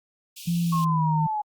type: high-pass noise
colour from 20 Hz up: pink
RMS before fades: -41 dBFS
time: 0.36-0.85 s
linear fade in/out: 10 ms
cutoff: 2500 Hz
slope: 96 dB/octave
type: tone with pitch glide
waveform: sine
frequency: 171 to 156.81 Hz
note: F3 to D#3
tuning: -36 to +14 cents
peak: -21 dBFS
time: 0.47-1.27 s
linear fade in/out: 10 ms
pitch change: -150 cents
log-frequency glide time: 0.63-1.02 s
type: exponential sweep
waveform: sine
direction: down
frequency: 1100 to 832 Hz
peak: -24 dBFS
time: 0.72-1.42 s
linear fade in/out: 10 ms
effects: Opus 48 kbps